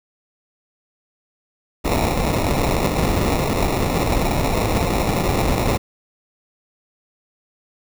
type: noise with sample-and-hold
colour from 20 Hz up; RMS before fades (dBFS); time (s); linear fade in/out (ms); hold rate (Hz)
pink; -19; 1.84-5.78; 20; 1575
effects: none